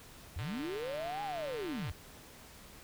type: linear two-way sweep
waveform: sine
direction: up then down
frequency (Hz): 66.5 to 830.6 to 66.5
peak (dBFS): -36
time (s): 0.36-1.92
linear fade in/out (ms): 5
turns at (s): 1.23
type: click train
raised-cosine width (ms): 0.3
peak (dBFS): -29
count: 227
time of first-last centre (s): 0.39-1.897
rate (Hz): 150
effects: pink hiss -54 dBFS RMS until 2.83 s